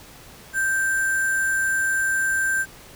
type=tone with sample-and-hold; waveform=sine; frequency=1568 Hz; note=G6; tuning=in tune; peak=-19 dBFS; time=0.53-2.66 s; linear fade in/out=50 ms; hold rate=8820 Hz; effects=pink hiss -45 dBFS RMS until 2.95 s